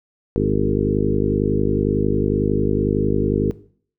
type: harmonic tone with a mistuned harmonic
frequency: 51 Hz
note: G#1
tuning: 31 cents flat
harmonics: 1 / 2 / 3 / 4 / 5 / 6 / 7 / 8 / 9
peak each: -25 / -25 / -25 / -25 / -25 / -25 / -25 / -25 / -25 dBFS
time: 0.36-3.51 s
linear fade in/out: 0 ms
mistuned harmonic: 8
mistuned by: -20 cents
effects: noise-tail reverb RT60 0.5 s tail -17 dB re dry